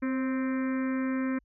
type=harmonic tone with a mistuned harmonic; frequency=261 Hz; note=C4; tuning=4 cents flat; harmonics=1 / 2 / 4 / 5 / 6 / 7 / 8 / 9; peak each=-27 / -39 / -43 / -45 / -44 / -44 / -47 / -49 dBFS; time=0.02-1.39 s; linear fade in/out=10 ms; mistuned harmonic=2; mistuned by=+32 cents; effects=added 50 Hz sine -64 dBFS peak until 1.44 s